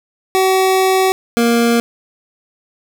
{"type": "tone pair in turn", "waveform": "25% pulse", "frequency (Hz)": [378.3, 234.4], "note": ["F#4", "A#3"], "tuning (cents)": [38, 10], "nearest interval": "minor sixth", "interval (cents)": 828, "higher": "first", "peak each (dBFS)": -7, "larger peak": "neither", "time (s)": [[0.35, 1.12], [1.37, 1.8]], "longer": "first", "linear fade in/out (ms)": 0, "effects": ["8-bit"]}